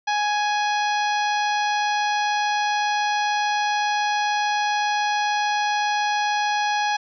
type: harmonic tone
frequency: 833 Hz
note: G#5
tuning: 5 cents sharp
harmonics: 1 / 2 / 3 / 4 / 5 / 6 / 7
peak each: -21 / -27 / -31 / -33 / -35 / -37 / -38 dBFS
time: 0.07-6.97 s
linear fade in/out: 10 ms
effects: none